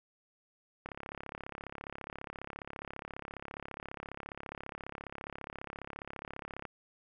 click train, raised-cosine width 0.5 ms, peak -26 dBFS, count 202, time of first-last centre 0.86-6.653 s, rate 34.7 Hz, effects none

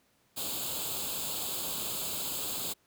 white noise with comb filter, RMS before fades -35 dBFS, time 0.36-2.74 s, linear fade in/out 20 ms, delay 0.26 ms, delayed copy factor +0.8, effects pink hiss -69 dBFS RMS until 2.86 s + high-pass 80 Hz 12 dB/octave

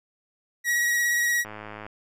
45% pulse tone with vibrato, 1910 Hz, A#6, 42 cents sharp, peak -21 dBFS, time 0.64-1.45 s, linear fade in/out 50 ms, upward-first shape triangle, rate 17 Hz, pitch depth 22 cents each way
click train, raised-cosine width 0.5 ms, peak -23 dBFS, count 45, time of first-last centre 1.45-1.865 s, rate 106 Hz
effects none

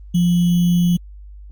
sine tone with sample-and-hold, 174.61 Hz, F3, in tune, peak -12 dBFS, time 0.14-0.97 s, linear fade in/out 10 ms, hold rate 3150 Hz, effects added 50 Hz sine -35 dBFS peak until 1.51 s + Opus 24 kbps

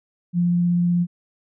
sine tone with vibrato, 174.61 Hz, F3, in tune, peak -16 dBFS, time 0.33-1.07 s, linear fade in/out 50 ms, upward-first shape sine, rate 16 Hz, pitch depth 8 cents each way, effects none

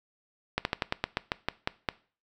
slowing click train, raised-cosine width 0.3 ms, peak -10 dBFS, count 11, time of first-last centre 0.58-1.888 s, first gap 71 ms, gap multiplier 1.13, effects noise-tail reverb RT60 0.4 s tail -20 dB re dry

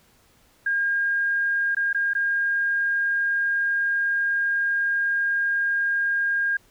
sine tone with dropouts, 1616 Hz, G#6, 48 cents flat, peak -20 dBFS, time 0.66-6.57 s, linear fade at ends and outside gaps 5 ms, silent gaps 1.749-1.767 / 1.93-1.946 / 2.135-2.15 s, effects pink hiss -59 dBFS RMS until 6.7 s

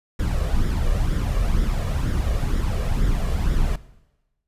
brown noise with flanger, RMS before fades -21 dBFS, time 0.19-3.76 s, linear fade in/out 5 ms, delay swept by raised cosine 0.56 to 1.76 ms, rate 2.1 Hz, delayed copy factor +0.55, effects noise-tail reverb RT60 1.0 s tail -18 dB re dry + resampled to 32000 Hz

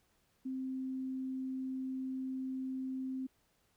sine tone, 261.6 Hz, C4, in tune, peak -36 dBFS, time 0.45-3.27 s, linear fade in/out 10 ms, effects pink hiss -74 dBFS RMS until 3.76 s

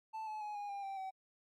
triangle tone with pitch steps, 880 / 859.4 / 839.3 / 819.6 / 800.5 / 781.7 / 763.4 Hz, A5 / A5 / G#5 / G#5 / G5 / G5 / G5, 0 / -41 / +18 / -23 / +36 / -5 / -46 cents, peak -38 dBFS, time 0.13-1.11 s, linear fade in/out 20 ms, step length 140 ms, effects MP3 64 kbps

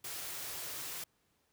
white band-stop noise, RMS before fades -42 dBFS, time 0.04-1.04 s, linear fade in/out 5 ms, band 180 to 270 Hz, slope 96 dB/octave, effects pink hiss -75 dBFS RMS until 1.52 s + high-pass 60 Hz 12 dB/octave

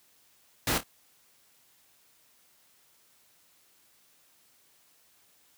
pink noise with echo, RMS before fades -27 dBFS, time 0.67-0.78 s, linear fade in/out 2 ms, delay 27 ms, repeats 2, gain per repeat -11 dB, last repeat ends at 0.834 s, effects white hiss -64 dBFS RMS until 5.57 s + high-pass 60 Hz 12 dB/octave

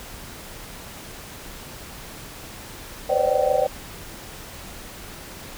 sine tone cluster, 504 / 530 / 579 / 605 / 768 Hz, B4 / C5 / D5 / D#5 / G5, +35 / +22 / -25 / -49 / -36 cents, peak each -24 dBFS, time 3.09-3.67 s, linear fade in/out 10 ms, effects pink hiss -39 dBFS RMS until 5.57 s

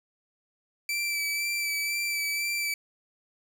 sawtooth tone with vibrato, 2324 Hz, D7, 19 cents flat, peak -24 dBFS, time 0.89-2.74 s, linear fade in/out 2 ms, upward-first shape sine, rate 2 Hz, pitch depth 21 cents each way, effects none

